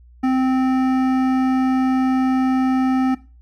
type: tone with hard clipping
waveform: sine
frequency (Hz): 260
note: C4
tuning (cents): -11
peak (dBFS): -17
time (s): 0.23-3.15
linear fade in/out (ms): 10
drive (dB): 13
effects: noise-tail reverb RT60 0.3 s tail -17 dB re dry + added 60 Hz sine -44 dBFS peak until 3.41 s